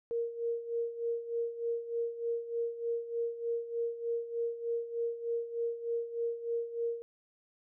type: tone with tremolo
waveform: sine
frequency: 466.7 Hz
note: A#4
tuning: 2 cents sharp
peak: -29 dBFS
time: 0.11-7.02 s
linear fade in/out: 0 ms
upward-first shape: sine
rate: 3.3 Hz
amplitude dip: 75%
effects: none